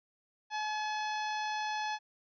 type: harmonic tone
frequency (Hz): 853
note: G#5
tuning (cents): +46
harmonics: 1 / 2 / 3 / 4 / 5 / 6 / 7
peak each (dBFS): -34 / -40 / -44 / -46 / -48 / -50 / -51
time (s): 0.5-1.99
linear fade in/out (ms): 50
effects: none